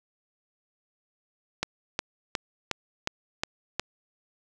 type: click train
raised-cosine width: 0.2 ms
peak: -9 dBFS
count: 7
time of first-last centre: 1.63-3.796 s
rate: 2.77 Hz
effects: none